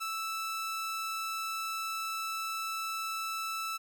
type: tone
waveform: sawtooth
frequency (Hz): 1318.5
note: E6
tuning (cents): 0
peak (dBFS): -30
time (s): 0-3.78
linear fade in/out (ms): 20
effects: none